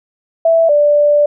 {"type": "tone pair in turn", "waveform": "sine", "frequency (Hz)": [659.3, 587.4], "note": ["E5", "D5"], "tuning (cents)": [0, 0], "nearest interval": "major second", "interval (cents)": 200, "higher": "first", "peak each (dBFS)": -7, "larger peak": "neither", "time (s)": [[0.45, 0.69], [0.69, 1.26]], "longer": "second", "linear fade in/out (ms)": 5, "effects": []}